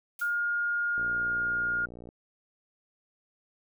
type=noise with exponential decay; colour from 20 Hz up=blue; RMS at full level=-42 dBFS; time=0.19-0.47 s; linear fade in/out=2 ms; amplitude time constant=59 ms
type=tone; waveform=sine; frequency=1420 Hz; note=F6; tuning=28 cents sharp; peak=-26 dBFS; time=0.21-1.86 s; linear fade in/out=10 ms
type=click train; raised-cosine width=2 ms; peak=-32 dBFS; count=67; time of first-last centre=0.98-2.089 s; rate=59.5 Hz
effects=none